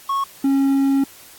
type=tone pair in turn; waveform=triangle; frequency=1100 / 273.6 Hz; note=C#6 / C#4; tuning=-14 / -23 cents; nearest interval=2 octaves; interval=2409 cents; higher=first; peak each=-16 / -12 dBFS; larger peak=second; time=0.09-0.24 / 0.44-1.04 s; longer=second; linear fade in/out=5 ms; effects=white hiss -44 dBFS RMS until 1.38 s + AAC 64 kbps